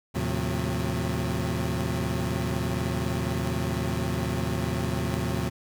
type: tone cluster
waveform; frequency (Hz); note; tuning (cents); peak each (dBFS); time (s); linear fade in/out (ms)
25% pulse; 78 / 112.2 / 132 / 180.2; D#2 / A2 / C3 / F#3; +5 / +34 / +16 / -45; -28; 0.14-5.5; 20
effects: none